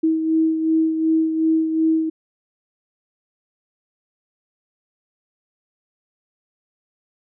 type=beating tone pair; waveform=sine; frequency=320 / 322.7 Hz; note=D#4 / E4; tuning=+49 / -37 cents; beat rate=2.7 Hz; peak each=-16 / -25 dBFS; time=0.03-2.1 s; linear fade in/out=10 ms; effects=none